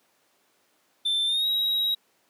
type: tone with pitch glide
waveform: triangle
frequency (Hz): 3552 to 3829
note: A7 to A#7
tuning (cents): +16 to +46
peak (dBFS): -21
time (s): 1.05-1.95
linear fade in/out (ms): 10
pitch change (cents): +130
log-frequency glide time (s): 1.26-1.47
effects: pink hiss -66 dBFS RMS until 2.29 s + high-pass 300 Hz 12 dB/octave